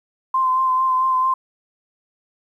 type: tone with vibrato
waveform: sine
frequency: 1038 Hz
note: C6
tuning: 14 cents flat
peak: -15 dBFS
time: 0.34-1.34 s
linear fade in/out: 5 ms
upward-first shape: sine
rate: 4.5 Hz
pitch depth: 21 cents each way
effects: 9-bit